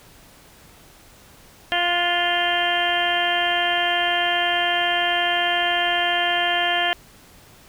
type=harmonic tone with a mistuned harmonic; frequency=349.2 Hz; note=F4; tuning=in tune; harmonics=1 / 2 / 3 / 4 / 5 / 6 / 7 / 8 / 9; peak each=-33 / -23 / -32 / -31 / -24 / -30 / -34 / -28 / -25 dBFS; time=1.72-6.93 s; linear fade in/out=0 ms; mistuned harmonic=4; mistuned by=+26 cents; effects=pink hiss -49 dBFS RMS until 7.68 s